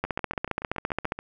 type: two click trains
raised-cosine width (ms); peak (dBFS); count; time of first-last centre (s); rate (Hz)
0.5; -20 / -11; 9 / 17; 0.05-1.19 / 0.04-1.121; 7.02 / 14.8
effects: none